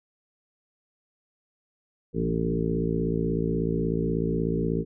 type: harmonic tone with a mistuned harmonic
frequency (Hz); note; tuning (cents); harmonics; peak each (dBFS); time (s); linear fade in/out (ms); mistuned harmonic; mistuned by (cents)
56.4; A1; +44; 1 / 2 / 3 / 4 / 5 / 6 / 7 / 8; -34 / -35 / -28 / -32 / -32 / -36 / -31 / -32; 2.13-4.85; 50; 3; -40
effects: none